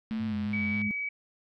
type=tone with pitch glide; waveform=sine; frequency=221 to 209.6 Hz; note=A3 to G#3; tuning=+8 to +16 cents; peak=-29 dBFS; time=0.11-0.91 s; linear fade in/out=0 ms; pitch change=-92 cents; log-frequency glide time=0.26-0.36 s
type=click train; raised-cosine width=0.3 ms; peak=-30 dBFS; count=90; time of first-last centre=0.11-0.816 s; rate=126 Hz
type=tone with vibrato; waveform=sine; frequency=98 Hz; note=G2; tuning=in tune; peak=-37 dBFS; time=0.19-0.89 s; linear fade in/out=20 ms; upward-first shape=square; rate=3.7 Hz; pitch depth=91 cents each way
type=tone; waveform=sine; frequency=2276 Hz; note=C#7; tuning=45 cents sharp; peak=-30 dBFS; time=0.53-1.09 s; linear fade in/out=5 ms
effects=none